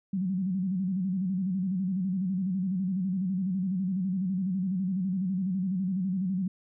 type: tone with vibrato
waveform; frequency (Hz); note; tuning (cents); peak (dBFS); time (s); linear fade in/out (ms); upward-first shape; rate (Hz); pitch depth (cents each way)
sine; 187.1; F#3; +20; -26; 0.13-6.48; 5; square; 12; 80
effects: none